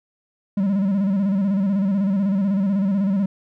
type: tone with vibrato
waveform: triangle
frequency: 196.1 Hz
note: G3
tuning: 1 cent sharp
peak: -15 dBFS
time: 0.57-3.26 s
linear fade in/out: 5 ms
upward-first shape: square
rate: 16 Hz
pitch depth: 68 cents each way
effects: none